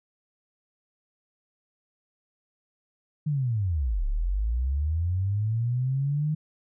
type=linear two-way sweep; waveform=sine; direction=down then up; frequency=155.56 to 33.16 to 155.56 Hz; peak=-23 dBFS; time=3.26-6.35 s; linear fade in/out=10 ms; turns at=4.06 s; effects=none